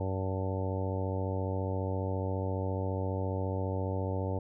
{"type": "harmonic tone with a mistuned harmonic", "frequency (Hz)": 94.6, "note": "F#2", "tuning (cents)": 39, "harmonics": [1, 2, 3, 4, 5, 6, 7, 8, 9], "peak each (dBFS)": [-32, -41, -40, -42, -39, -40, -46, -47, -43], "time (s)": [0, 4.39], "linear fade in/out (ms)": 5, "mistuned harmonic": 9, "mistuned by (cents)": 61, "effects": []}